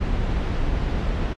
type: noise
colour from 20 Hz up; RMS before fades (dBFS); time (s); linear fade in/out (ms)
brown; -23; 0-1.34; 20
effects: low-pass 4000 Hz 12 dB/octave + AAC 48 kbps